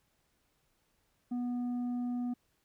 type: tone with tanh clipping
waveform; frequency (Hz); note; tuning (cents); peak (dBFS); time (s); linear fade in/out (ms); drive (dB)
sine; 244.6; B3; -16; -33; 1.31-2.34; 10; 5
effects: pink hiss -75 dBFS RMS until 2.64 s